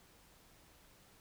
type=silence; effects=pink hiss -64 dBFS RMS until 1.2 s